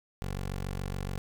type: tone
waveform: 15% pulse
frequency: 47.08 Hz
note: F#1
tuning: 31 cents sharp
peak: -27 dBFS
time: 0.22-1.18 s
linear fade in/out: 0 ms
effects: 10-bit